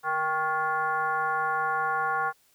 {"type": "tone with frequency modulation", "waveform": "sine", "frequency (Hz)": 1100, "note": "C#6", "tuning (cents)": -14, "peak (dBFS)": -24, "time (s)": [0.03, 2.33], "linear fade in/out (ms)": 50, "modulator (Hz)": 315, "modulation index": 1.4, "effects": ["white hiss -64 dBFS RMS until 2.54 s"]}